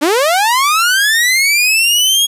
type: linear sweep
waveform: sawtooth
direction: up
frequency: 272.7 to 3322 Hz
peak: -6 dBFS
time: 0.01-2.27 s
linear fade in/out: 20 ms
effects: resampled to 32000 Hz + 7-bit